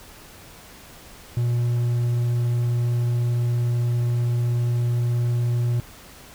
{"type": "tone", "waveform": "triangle", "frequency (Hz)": 120, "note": "B2", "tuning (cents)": -49, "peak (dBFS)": -17, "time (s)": [1.37, 5.8], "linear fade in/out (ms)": 0, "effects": ["pink hiss -45 dBFS RMS until 6.34 s"]}